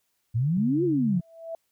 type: exponential two-way sweep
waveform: sine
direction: up then down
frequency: 107.2 to 367.5 to 163.2 Hz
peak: -21 dBFS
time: 0.34-1.21 s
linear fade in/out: 20 ms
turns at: 0.84 s
type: tone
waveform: sine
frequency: 141.7 Hz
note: C#3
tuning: 38 cents sharp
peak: -29 dBFS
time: 0.57-1.2 s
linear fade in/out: 2 ms
type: tone with exponential growth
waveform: sine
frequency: 659.3 Hz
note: E5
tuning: in tune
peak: -29 dBFS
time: 1.09-1.55 s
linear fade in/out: 2 ms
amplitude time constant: 100 ms
effects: white hiss -74 dBFS RMS until 1.71 s